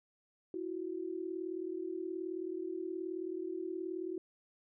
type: tone pair together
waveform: sine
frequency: 331.2 / 370 Hz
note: E4 / F#4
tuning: +8 / 0 cents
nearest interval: major second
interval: 192 cents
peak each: -40 / -39 dBFS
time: 0.54-4.18 s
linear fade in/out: 2 ms
effects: none